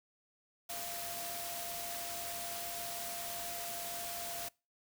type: tone in noise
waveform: sine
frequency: 691 Hz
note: F5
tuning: 19 cents flat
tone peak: -45 dBFS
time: 0.69-4.49 s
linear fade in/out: 10 ms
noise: white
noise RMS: -42 dBFS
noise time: 0.69-4.49 s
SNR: -6 dB
effects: noise-tail reverb RT60 0.3 s tail -25 dB re dry